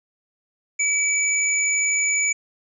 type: tone pair together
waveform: sine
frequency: 2300 / 6914 Hz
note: D7 / A8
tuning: -37 / -31 cents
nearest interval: octave + perfect fifth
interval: 1906 cents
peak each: -21 dBFS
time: 0.79-2.33 s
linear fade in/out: 10 ms
effects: none